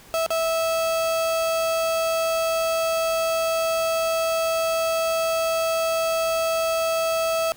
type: tone with dropouts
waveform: 35% pulse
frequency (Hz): 654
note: E5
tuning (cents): -14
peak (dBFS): -19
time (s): 0.14-7.52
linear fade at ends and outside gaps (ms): 0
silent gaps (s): 0.263-0.305
effects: pink hiss -48 dBFS RMS until 7.56 s